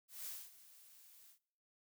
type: noise with ADSR envelope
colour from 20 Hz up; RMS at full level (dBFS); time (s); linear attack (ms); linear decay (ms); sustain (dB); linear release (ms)
blue; -45; 0.08-1.39; 180; 240; -17; 97
effects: noise-tail reverb RT60 0.7 s tail -22 dB re dry